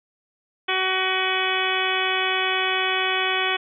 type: harmonic tone with a mistuned harmonic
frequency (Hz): 375.8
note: F#4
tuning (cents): +27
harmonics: 1 / 2 / 3 / 4 / 5 / 6 / 7 / 8 / 9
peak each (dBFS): -29 / -29 / -29 / -29 / -29 / -29 / -29 / -29 / -29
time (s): 0.68-3.57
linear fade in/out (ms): 10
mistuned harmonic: 7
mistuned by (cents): -62
effects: none